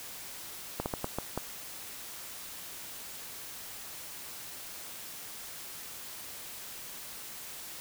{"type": "slowing click train", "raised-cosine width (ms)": 1, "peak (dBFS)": -17, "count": 6, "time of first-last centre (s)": [0.8, 1.376], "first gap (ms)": 59, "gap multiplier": 1.34, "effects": ["white hiss -44 dBFS RMS until 7.8 s"]}